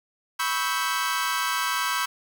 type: chord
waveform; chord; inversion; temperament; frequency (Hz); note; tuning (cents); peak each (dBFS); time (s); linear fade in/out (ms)
sawtooth; C# half-diminished seventh; third; equal with one note detuned; 987.8 / 1108.7 / 1303.4 / 1568; B5 / C#6 / E6 / G6; 0 / 0 / -20 / 0; -26; 0.39-2.06; 10
effects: 9-bit